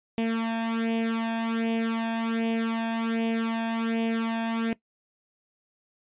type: tone with flanger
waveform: sawtooth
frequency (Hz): 227.3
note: A#3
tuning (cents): -43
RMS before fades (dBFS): -27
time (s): 0.18-4.73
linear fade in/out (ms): 0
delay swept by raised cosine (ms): 0.35 to 1.19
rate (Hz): 1.3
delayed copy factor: +0.8
effects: noise-tail reverb RT60 0.1 s tail -19 dB re dry + resampled to 8000 Hz